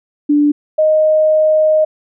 sine tone pair in turn, 293.2 / 621.3 Hz, D4 / D#5, -3 / -3 cents, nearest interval octave + minor second, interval 1300 cents, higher second, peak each -8 dBFS, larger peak neither, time 0.29-0.52 / 0.78-1.85 s, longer second, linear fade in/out 10 ms, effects none

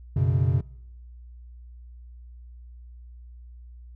triangle chord, F# suspended fourth, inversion none, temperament equal, 92.5 / 123.47 / 138.59 Hz, F#2 / B2 / C#3, 0 / 0 / 0 cents, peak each -22 dBFS, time 0.16-0.61 s, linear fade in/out 5 ms, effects noise-tail reverb RT60 0.9 s tail -24 dB re dry + added 60 Hz sine -42 dBFS peak until 3.95 s

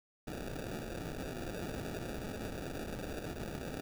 blue noise with sample-and-hold, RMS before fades -41 dBFS, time 0.27-3.81 s, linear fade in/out 5 ms, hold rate 1050 Hz, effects none

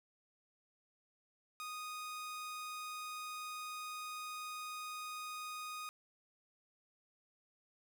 sawtooth tone, 1241 Hz, D#6, 5 cents flat, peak -39 dBFS, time 1.6-5.89 s, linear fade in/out 0 ms, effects none

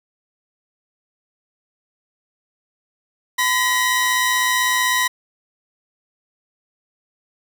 sawtooth tone pair together, 1012.9 / 1910 Hz, B5 / A#6, +43 / +42 cents, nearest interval major seventh, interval 1099 cents, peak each -16 / -15 dBFS, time 3.38-5.08 s, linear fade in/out 10 ms, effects none

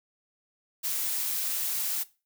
blue noise, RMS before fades -30 dBFS, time 0.83-2.04 s, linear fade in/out 20 ms, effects noise-tail reverb RT60 0.3 s tail -19 dB re dry

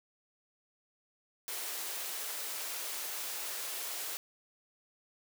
white high-pass noise, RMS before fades -39 dBFS, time 1.48-4.17 s, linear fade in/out 0 ms, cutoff 360 Hz, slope 24 dB/octave, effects none

